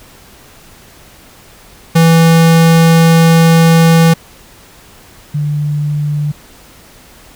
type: tone pair in turn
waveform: square / sine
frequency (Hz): 164.81 / 147.79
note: E3 / D3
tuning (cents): 0 / +11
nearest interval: major second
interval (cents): 189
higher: first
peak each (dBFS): -5 / -12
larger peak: first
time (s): 1.95-4.14 / 5.34-6.32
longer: first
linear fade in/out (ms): 10
effects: pink hiss -40 dBFS RMS until 7.35 s